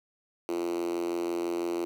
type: tone with high-pass filter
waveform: 5% pulse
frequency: 86 Hz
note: F2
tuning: 26 cents flat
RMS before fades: -31 dBFS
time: 0.49-1.85 s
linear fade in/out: 0 ms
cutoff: 340 Hz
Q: 7.4
effects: none